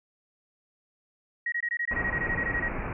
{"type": "tone bursts", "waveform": "sine", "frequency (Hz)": 1896, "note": "A#6", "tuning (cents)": 29, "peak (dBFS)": -26, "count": 15, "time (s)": [1.46, 2.684], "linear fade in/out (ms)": 5, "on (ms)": 62, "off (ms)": 21}
{"type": "low-pass noise", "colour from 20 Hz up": "pink", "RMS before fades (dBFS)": -33, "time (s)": [1.91, 2.93], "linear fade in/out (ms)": 2, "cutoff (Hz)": 2500, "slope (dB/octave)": 96}
{"effects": []}